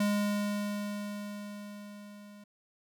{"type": "tone with level ramp", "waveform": "square", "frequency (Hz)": 205.7, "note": "G#3", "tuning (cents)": -16, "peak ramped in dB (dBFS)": [-26, -50], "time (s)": [0, 2.44], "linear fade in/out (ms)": 5, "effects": []}